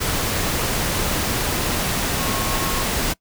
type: tone in noise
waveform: sine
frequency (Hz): 1087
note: C#6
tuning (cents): -34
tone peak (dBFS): -30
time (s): 2.17-2.86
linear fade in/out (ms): 20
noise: pink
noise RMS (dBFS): -22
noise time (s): 0-3.14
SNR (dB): -11
effects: noise-tail reverb RT60 0.1 s tail -23 dB re dry